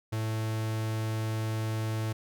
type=tone; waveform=45% pulse; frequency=110 Hz; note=A2; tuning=in tune; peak=-29 dBFS; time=0.12-2.13 s; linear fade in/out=10 ms; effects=none